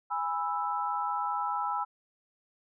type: chord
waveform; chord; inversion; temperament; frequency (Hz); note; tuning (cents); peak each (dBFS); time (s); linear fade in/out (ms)
sine; E major; first; just; 824.1 / 988.9 / 1318.5; G#5 / B5 / E6; -14 / +2 / 0; -33; 0.1-1.85; 20
effects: none